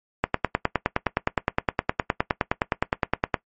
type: click train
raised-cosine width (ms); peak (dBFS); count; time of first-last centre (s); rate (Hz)
0.5; -4; 31; 0.24-3.342; 9.67
effects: noise-tail reverb RT60 0.1 s tail -18 dB re dry + MP3 32 kbps